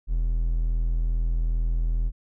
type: tone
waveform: triangle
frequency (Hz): 41.2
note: E1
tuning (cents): 0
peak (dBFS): -19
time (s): 0.07-2.12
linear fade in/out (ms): 50
effects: none